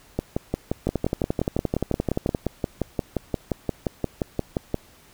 two click trains, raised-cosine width 2 ms, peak -9 / -9 dBFS, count 18 / 27, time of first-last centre 0.87-2.348 / 0.19-4.743 s, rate 11.5 / 5.71 Hz, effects pink hiss -53 dBFS RMS until 5.13 s

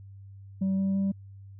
sine tone with pitch steps, 191.9 / 193.68 / 195.48 Hz, G3 / G3 / G3, -37 / -21 / -5 cents, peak -21 dBFS, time 0.61-1.12 s, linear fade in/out 10 ms, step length 170 ms, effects tanh soft clip ceiling -23 dBFS + added 98 Hz sine -44 dBFS peak until 1.59 s

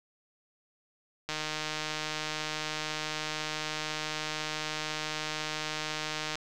click train, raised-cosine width 0.2 ms, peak -16 dBFS, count 781, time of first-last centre 1.29-6.355 s, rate 154 Hz, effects none

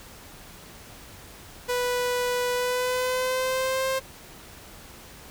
sawtooth tone with pitch glide, 493 to 528.4 Hz, B4 to C5, -3 to +17 cents, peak -20 dBFS, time 1.68-4 s, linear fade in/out 20 ms, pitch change +120 cents, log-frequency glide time 2.53-3.88 s, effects pink hiss -46 dBFS RMS until 5.3 s

